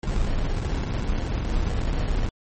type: noise with sample-and-hold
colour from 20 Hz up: brown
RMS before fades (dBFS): -24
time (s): 0.03-2.29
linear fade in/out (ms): 2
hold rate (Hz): 1225
effects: MP3 32 kbps